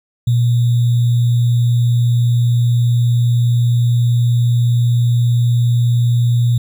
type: tone with sample-and-hold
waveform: sine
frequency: 119.6 Hz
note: A#2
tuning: 45 cents sharp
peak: -10 dBFS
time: 0.27-6.58 s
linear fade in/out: 5 ms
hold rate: 3675 Hz
effects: none